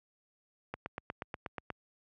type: click train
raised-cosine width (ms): 0.5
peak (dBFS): -22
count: 9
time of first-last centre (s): 0.74-1.703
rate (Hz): 8.31
effects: high-pass 60 Hz 12 dB/octave